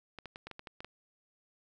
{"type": "clicks", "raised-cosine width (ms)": 0.3, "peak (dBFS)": -28, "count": 9, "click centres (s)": [0.187, 0.257, 0.359, 0.47, 0.513, 0.594, 0.672, 0.805, 0.846], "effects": []}